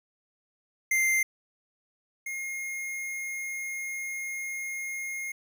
square tone pair in turn, 2093 / 2141 Hz, C7 / C7, 0 / +39 cents, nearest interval unison, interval 39 cents, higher second, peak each -23 / -33 dBFS, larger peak first, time 0.91-1.23 / 2.26-5.32 s, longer second, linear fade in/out 5 ms, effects none

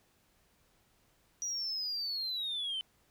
sine linear sweep, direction down, 5830 to 3029 Hz, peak -32 dBFS, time 1.42-2.81 s, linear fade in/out 0 ms, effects tanh soft clip ceiling -31 dBFS + pink hiss -70 dBFS RMS until 3.1 s

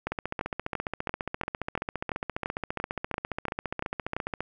two click trains, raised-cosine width 0.5 ms, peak -14 / -15 dBFS, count 13 / 64, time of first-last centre 0.07-4.166 / 0.12-4.406 s, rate 2.93 / 14.7 Hz, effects none

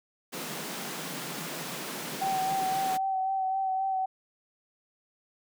pink high-pass noise, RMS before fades -37 dBFS, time 0.32-2.98 s, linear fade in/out 20 ms, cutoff 140 Hz, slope 96 dB/octave
sine tone with vibrato, 765 Hz, G5, 42 cents flat, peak -26 dBFS, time 2.21-4.06 s, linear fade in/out 10 ms, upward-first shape sine, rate 3.8 Hz, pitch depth 22 cents each way
effects none

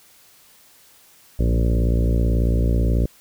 harmonic tone with a mistuned harmonic, 58.27 Hz, A#1, in tune, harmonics 1 / 2 / 3 / 4 / 5 / 6 / 7 / 8 / 9 / 10, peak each -17 / -23 / -27 / -29 / -31 / -33 / -34 / -35 / -36 / -37 dBFS, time 1.39-3.06 s, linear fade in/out 5 ms, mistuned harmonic 2, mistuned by -57 cents, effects white hiss -52 dBFS RMS until 3.2 s

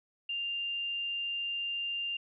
sine tone, 2794 Hz, F7, in tune, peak -32 dBFS, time 0.29-2.17 s, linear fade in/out 5 ms, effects none

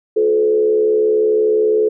sine tone with frequency modulation, 430.4 Hz, A4, 38 cents flat, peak -11 dBFS, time 0.16-1.89 s, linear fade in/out 10 ms, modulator 72.6 Hz, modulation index 0.61, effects none

